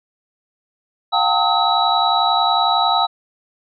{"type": "tone cluster", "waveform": "sine", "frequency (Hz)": [713, 784, 904, 1275, 3910], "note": ["F5", "G5", "A5", "D#6", "B7"], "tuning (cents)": [36, 0, 47, 42, -18], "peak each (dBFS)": -20, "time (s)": [1.12, 3.07], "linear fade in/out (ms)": 20, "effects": []}